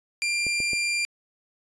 sawtooth tone, 2383 Hz, D7, 25 cents sharp, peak -20 dBFS, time 0.22-1.05 s, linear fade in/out 0 ms
clicks, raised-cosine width 2 ms, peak -23 dBFS, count 3, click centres 0.467 / 0.603 / 0.733 s
effects resampled to 22050 Hz

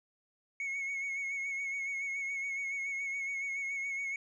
sine tone with vibrato, 2200 Hz, C#7, 14 cents flat, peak -31 dBFS, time 0.6-4.16 s, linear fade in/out 2 ms, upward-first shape sine, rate 7.1 Hz, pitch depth 35 cents each way, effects tanh soft clip ceiling -33 dBFS

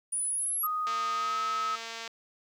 sine linear sweep, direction up, 9600 to 11490 Hz, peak -28 dBFS, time 0.12-0.67 s, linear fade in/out 10 ms
sine tone with pitch glide, 1244.5 to 1285.4 Hz, D#6 to E6, 0 to -44 cents, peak -28 dBFS, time 0.63-1.76 s, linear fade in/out 10 ms, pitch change +56 cents, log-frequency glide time 1.13-1.38 s
click train, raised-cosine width 0.2 ms, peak -22 dBFS, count 276, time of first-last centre 0.87-2.076 s, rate 228 Hz
effects high-pass 400 Hz 12 dB/octave + 10-bit

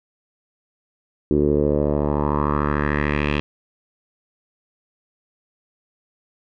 10% pulse tone with low-pass filter sweep, 73.42 Hz, D2, in tune, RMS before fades -20 dBFS, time 1.31-3.4 s, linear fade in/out 0 ms, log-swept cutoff 350 to 2900 Hz, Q 3.4, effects none

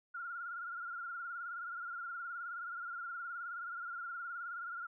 sine tone with vibrato, 1400 Hz, F6, 4 cents sharp, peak -40 dBFS, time 0.14-4.87 s, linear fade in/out 10 ms, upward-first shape triangle, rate 19 Hz, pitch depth 77 cents each way, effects none

